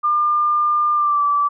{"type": "tone with pitch glide", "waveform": "sine", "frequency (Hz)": [1200, 1158.5], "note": ["D6", "D6"], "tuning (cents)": [37, -24], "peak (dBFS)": -14, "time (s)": [0.03, 1.49], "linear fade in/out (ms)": 20, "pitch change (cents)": -61, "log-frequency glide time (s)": [0.94, 1.23], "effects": []}